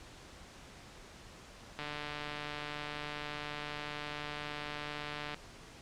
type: click train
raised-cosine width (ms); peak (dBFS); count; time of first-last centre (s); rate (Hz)
0.3; -24; 527; 1.79-5.344; 148
effects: pink hiss -53 dBFS RMS until 5.81 s + low-pass 7000 Hz 12 dB/octave